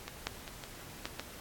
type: clicks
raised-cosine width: 0.2 ms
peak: -21 / -14 / -26 / -25 / -19 / -20 dBFS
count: 6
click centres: 0.08 / 0.27 / 0.478 / 0.638 / 1.055 / 1.196 s
effects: pink hiss -49 dBFS RMS until 1.4 s + AAC 64 kbps